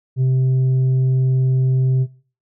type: tone with tanh clipping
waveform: sine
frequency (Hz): 130.1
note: C3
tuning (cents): -9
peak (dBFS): -14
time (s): 0.16-2.07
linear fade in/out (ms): 50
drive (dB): 3
effects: noise-tail reverb RT60 0.4 s tail -19 dB re dry